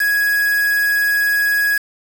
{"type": "tone with quantisation", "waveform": "triangle", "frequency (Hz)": 1664, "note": "G#6", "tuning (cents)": 3, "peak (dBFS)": -12, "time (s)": [0, 1.78], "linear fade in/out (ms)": 5, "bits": 4, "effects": []}